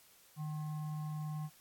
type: tone with frequency modulation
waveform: sine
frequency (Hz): 153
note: D#3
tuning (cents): -29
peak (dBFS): -37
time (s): 0.36-1.5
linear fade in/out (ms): 50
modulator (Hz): 918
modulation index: 0.31
effects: white hiss -63 dBFS RMS until 1.6 s + AAC 64 kbps